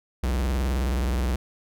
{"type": "tone with vibrato", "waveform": "square", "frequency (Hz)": 63.6, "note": "C2", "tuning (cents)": -48, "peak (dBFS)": -23, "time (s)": [0.23, 1.36], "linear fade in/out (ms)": 5, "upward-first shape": "sine", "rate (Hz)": 19, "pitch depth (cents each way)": 200, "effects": []}